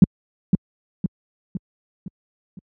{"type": "tone with echo", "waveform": "sine", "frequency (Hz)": 184.3, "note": "F#3", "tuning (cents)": -7, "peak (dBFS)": -4, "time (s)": [0.02, 0.04], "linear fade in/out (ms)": 2, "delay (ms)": 510, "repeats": 5, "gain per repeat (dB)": -6, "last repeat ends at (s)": 2.59, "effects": ["high-pass 60 Hz 12 dB/octave"]}